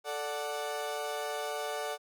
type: chord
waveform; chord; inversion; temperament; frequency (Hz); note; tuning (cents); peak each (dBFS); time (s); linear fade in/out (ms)
30% pulse; D major; second; equal; 440 / 587.3 / 740; A4 / D5 / F#5; 0 / 0 / 0; -36 / -35 / -36; 0.04-1.98; 50
effects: none